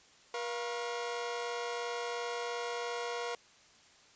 sawtooth tone cluster, 478.3 / 696 / 1089 Hz, A#4 / F5 / C#6, +44 / -6 / -31 cents, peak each -33 / -38 / -40 dBFS, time 0.34-3.35 s, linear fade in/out 2 ms, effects white hiss -61 dBFS RMS until 4.15 s + resampled to 16000 Hz

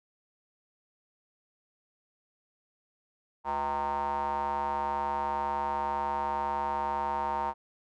square tone with band-pass filter, 71 Hz, C#2, 42 cents sharp, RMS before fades -31 dBFS, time 3.44-7.54 s, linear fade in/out 50 ms, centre 910 Hz, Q 7.3, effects none

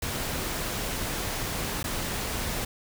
pink noise with dropouts, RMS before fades -31 dBFS, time 0.02-2.65 s, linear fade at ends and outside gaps 5 ms, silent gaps 1.83-1.841 s, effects none

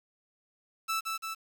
sawtooth tone with echo, 1318.5 Hz, E6, in tune, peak -25 dBFS, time 0.88-1.01 s, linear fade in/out 20 ms, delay 170 ms, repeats 2, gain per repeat -3 dB, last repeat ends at 1.35 s, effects 9-bit

